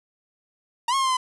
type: linear two-way sweep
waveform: 45% pulse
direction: up then down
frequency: 910 to 1094 to 1010 Hz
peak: -20 dBFS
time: 0.88-1.17 s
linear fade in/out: 5 ms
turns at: 0.95 s
effects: resampled to 24000 Hz + 9-bit